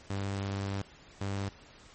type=tone pair in turn; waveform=sawtooth; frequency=98.8 / 98.8 Hz; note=G2 / G2; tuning=+14 / +14 cents; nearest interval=unison; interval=0 cents; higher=neither; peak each=-28 / -28 dBFS; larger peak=neither; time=0.1-0.82 / 1.21-1.49 s; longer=first; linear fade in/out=5 ms; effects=pink hiss -55 dBFS RMS until 1.94 s + MP3 32 kbps